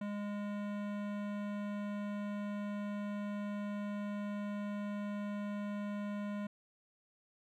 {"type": "tone with hard clipping", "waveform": "sine", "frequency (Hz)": 205.3, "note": "G#3", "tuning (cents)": -20, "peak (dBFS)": -39, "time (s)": [0.01, 6.47], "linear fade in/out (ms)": 5, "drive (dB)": 18, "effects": []}